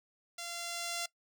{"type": "tone with level ramp", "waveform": "5% pulse", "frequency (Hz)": 688, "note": "F5", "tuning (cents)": -26, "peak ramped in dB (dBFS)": [-29, -23], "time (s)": [0.38, 1.06], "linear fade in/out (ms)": 5, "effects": ["noise-tail reverb RT60 0.1 s tail -20 dB re dry"]}